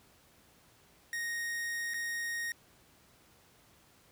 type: tone with dropouts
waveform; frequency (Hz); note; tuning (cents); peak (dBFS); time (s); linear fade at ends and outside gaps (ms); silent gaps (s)
45% pulse; 1864.7; A#6; 0; -34; 1.13-2.52; 1; 1.937-1.942
effects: pink hiss -63 dBFS RMS until 4.11 s + high-pass 60 Hz 12 dB/octave